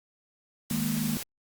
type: noise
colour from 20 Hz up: white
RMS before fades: -36 dBFS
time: 0.7-1.23 s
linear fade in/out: 2 ms
type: chord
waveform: sine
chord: D# suspended fourth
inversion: none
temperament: just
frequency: 155.56 / 207.4 / 233.3 Hz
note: D#3 / G#3 / A#3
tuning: 0 / -2 / +2 cents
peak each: -33 / -31 / -30 dBFS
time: 0.71-1.17 s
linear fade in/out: 0 ms
effects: Opus 48 kbps